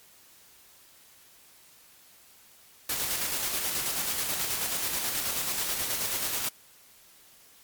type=noise with tremolo; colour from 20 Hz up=white; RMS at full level=-29 dBFS; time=2.89-6.49 s; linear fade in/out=5 ms; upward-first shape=square; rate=9.3 Hz; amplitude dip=30%; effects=white hiss -56 dBFS RMS until 7.63 s + MP3 96 kbps